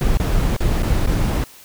brown noise with dropouts, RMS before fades -17 dBFS, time 0.01-1.44 s, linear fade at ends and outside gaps 1 ms, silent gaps 0.172-0.199 / 0.566-0.604 / 0.823-0.831 / 1.062-1.073 s, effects white hiss -44 dBFS RMS until 1.64 s

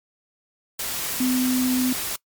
sine tone in noise, 254.5 Hz, C4, 48 cents flat, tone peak -19 dBFS, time 1.2-1.93 s, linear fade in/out 5 ms, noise white, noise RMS -28 dBFS, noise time 0.79-2.16 s, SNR +6 dB, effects noise-tail reverb RT60 0.1 s tail -22 dB re dry + MP3 96 kbps

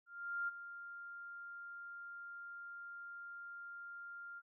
sine tone with ADSR envelope, 1396.9 Hz, F6, in tune, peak -35 dBFS, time 0.06-4.42 s, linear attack 420 ms, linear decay 21 ms, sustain -12 dB, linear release 42 ms, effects none

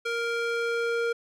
square tone with band-pass filter sweep, 467 Hz, A#4, 3 cents sharp, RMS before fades -28 dBFS, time 0.05-1.13 s, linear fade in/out 10 ms, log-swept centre 1900 to 1000 Hz, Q 0.78, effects none

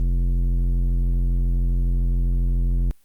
sine tone with tanh clipping, 43.65 Hz, F1, in tune, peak -19 dBFS, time 0-2.91 s, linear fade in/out 0 ms, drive 12 dB, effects white hiss -63 dBFS RMS until 3.04 s + Opus 32 kbps

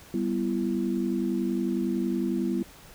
sine chord, E minor, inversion first, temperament equal with one note detuned, 196 / 246.9 / 336 Hz, G3 / B3 / E4, 0 / 0 / +33 cents, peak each -29 dBFS, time 0.14-2.63 s, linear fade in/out 2 ms, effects pink hiss -50 dBFS RMS until 2.94 s

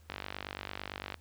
click train, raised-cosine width 0.3 ms, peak -21 dBFS, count 52, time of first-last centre 0.1-1.143 s, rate 48.9 Hz, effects added 79 Hz sine -56 dBFS peak until 1.2 s + pink hiss -66 dBFS RMS until 1.2 s

